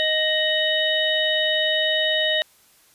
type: harmonic tone with a mistuned harmonic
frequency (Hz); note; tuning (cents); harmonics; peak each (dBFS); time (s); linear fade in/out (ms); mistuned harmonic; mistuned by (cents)
623; D#5; +2; 1 / 3 / 5 / 6; -24 / -24 / -24 / -24; 0-2.42; 0; 5; -73
effects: white hiss -56 dBFS RMS until 2.94 s + resampled to 32000 Hz